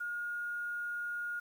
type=tone with quantisation; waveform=sine; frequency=1429 Hz; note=F6; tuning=39 cents sharp; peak=-35 dBFS; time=0-1.4 s; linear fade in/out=10 ms; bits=10; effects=none